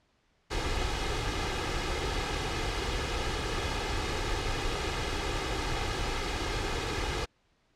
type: noise with comb filter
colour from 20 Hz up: pink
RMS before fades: -31 dBFS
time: 0.5-7.26 s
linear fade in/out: 20 ms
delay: 2.4 ms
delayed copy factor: +0.55
effects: pink hiss -70 dBFS RMS until 7.75 s + low-pass 5000 Hz 12 dB/octave